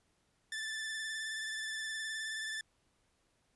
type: tone with vibrato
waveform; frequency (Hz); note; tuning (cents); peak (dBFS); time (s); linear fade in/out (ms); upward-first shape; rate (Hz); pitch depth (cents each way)
sawtooth; 1759; A6; -1; -34; 0.52-2.61; 2; sine; 19; 27
effects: pink hiss -75 dBFS RMS until 3.55 s + resampled to 24000 Hz